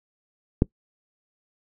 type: click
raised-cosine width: 3 ms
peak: -4 dBFS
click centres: 0.621 s
effects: noise-tail reverb RT60 0.1 s tail -23 dB re dry